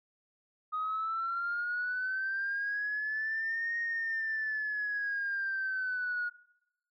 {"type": "linear two-way sweep", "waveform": "sine", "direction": "up then down", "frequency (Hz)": [1244.5, 1864.7, 1440], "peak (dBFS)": -30, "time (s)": [0.72, 6.3], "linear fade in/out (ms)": 20, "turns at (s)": 3.78, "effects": ["noise-tail reverb RT60 0.9 s tail -22 dB re dry", "tanh soft clip ceiling -26 dBFS"]}